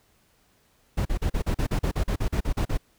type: noise bursts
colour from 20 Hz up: brown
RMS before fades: -24 dBFS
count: 15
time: 0.97-2.776 s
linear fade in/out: 10 ms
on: 84 ms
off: 39 ms
effects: pink hiss -64 dBFS RMS until 2.98 s